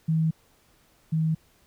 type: tone pair in turn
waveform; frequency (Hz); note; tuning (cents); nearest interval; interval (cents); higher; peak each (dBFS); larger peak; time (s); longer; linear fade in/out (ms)
sine; 160.2 / 159.28; E3 / D#3; -49 / +41; unison; 10; first; -20 / -21; first; 0.08-0.31 / 1.12-1.35; neither; 10
effects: pink hiss -62 dBFS RMS until 1.66 s